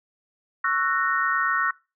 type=chord; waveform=sine; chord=F# dominant seventh; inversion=second; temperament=just; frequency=1110 / 1332 / 1480 / 1850 Hz; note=C#6 / E6 / F#6 / A#6; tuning=+2 / +18 / 0 / -14 cents; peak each=-26 dBFS; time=0.64-1.71 s; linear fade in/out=5 ms; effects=noise-tail reverb RT60 0.3 s tail -24 dB re dry

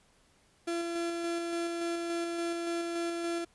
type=tone with tremolo; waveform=35% pulse; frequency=339.6 Hz; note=F4; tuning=48 cents flat; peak=-29 dBFS; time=0.67-3.45 s; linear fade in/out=10 ms; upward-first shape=square; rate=3.5 Hz; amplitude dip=25%; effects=pink hiss -66 dBFS RMS until 3.54 s + resampled to 24000 Hz

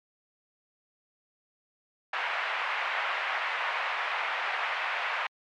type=band-pass noise; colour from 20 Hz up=white; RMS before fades=-31 dBFS; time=2.13-5.27 s; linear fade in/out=5 ms; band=680 to 2400 Hz; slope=24 dB/octave; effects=MP3 96 kbps

